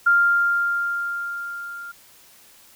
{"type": "tone with level ramp", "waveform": "sine", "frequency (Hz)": 1396.9, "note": "F6", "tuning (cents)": 0, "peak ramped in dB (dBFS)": [-12, -33], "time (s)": [0.06, 1.92], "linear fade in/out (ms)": 10, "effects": ["white hiss -51 dBFS RMS until 2.75 s"]}